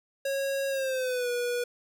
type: tone with pitch glide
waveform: square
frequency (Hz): 548 to 485.4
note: C#5 to B4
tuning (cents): -20 to -30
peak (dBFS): -28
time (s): 0.25-1.64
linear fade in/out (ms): 5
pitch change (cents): -210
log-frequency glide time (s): 0.69-1.3
effects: none